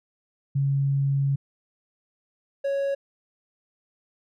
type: tone pair in turn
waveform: sine / triangle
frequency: 138.59 / 554.4 Hz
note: C#3 / C#5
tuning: 0 / 0 cents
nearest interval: 2 octaves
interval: 2400 cents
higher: second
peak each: -20 / -21 dBFS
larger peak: first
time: 0.55-1.36 / 2.64-2.95 s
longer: first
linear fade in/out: 10 ms
effects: none